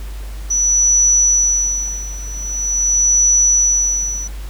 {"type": "tone with tremolo", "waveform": "sine", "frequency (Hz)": 5920, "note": "F#8", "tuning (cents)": 0, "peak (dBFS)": -9, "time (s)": [0.5, 4.28], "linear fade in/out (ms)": 10, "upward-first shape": "sine", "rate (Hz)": 0.44, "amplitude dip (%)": 90, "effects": ["added 50 Hz sine -25 dBFS peak until 4.49 s", "pink hiss -40 dBFS RMS until 4.49 s"]}